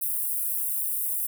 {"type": "high-pass noise", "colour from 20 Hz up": "white", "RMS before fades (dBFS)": -28, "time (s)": [0.01, 1.27], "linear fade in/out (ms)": 10, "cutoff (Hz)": 9300, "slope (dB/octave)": 48, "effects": []}